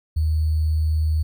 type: tone with sample-and-hold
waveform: sine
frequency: 78.2 Hz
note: D#2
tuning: 9 cents sharp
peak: -17 dBFS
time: 0.16-1.23 s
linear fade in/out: 10 ms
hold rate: 4410 Hz
effects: none